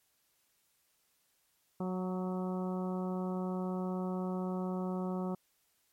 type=harmonic tone with a mistuned harmonic; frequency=184.1 Hz; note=F#3; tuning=8 cents flat; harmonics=1 / 2 / 3 / 4 / 5 / 6 / 7; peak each=-34 / -40 / -44 / -46 / -48 / -50 / -51 dBFS; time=1.8-5.35 s; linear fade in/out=5 ms; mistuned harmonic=6; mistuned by=+24 cents; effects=white hiss -74 dBFS RMS until 5.92 s + MP3 64 kbps